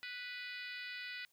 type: harmonic tone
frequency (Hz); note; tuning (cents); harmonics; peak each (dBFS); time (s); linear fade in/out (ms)
493.9; B4; 0; 3 / 4 / 5 / 6 / 7 / 8 / 9 / 10; -49 / -47 / -49 / -54 / -56 / -53 / -55 / -59; 0.03-1.25; 0
effects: white hiss -74 dBFS RMS until 1.32 s